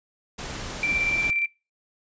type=noise; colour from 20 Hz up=pink; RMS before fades=-34 dBFS; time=0.38-1.31 s; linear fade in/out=10 ms
type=tone with tremolo; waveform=sine; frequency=2349 Hz; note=D7; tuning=in tune; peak=-21 dBFS; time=0.83-1.46 s; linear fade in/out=2 ms; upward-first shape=square; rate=17 Hz; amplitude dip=35%
effects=noise-tail reverb RT60 0.3 s tail -23 dB re dry + resampled to 16000 Hz